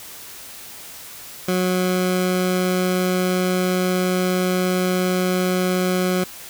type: tone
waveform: 20% pulse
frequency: 182.9 Hz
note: F#3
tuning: 20 cents flat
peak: -13 dBFS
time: 1.48-6.24 s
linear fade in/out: 5 ms
effects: white hiss -38 dBFS RMS until 6.49 s